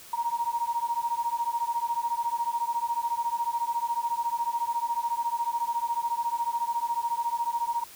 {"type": "beating tone pair", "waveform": "sine", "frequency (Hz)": [932.3, 946.3], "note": ["A#5", "A#5"], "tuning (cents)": [0, 26], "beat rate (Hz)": 14, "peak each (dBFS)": -29, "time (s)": [0.13, 7.84], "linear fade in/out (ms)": 5, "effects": ["white hiss -48 dBFS RMS until 7.95 s"]}